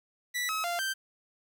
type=tone with pitch steps; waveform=sawtooth; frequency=1963 / 1282 / 694 / 1562 Hz; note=B6 / E6 / F5 / G6; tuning=-11 / -49 / -11 / -7 cents; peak=-26 dBFS; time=0.34-0.94 s; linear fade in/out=20 ms; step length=150 ms; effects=10-bit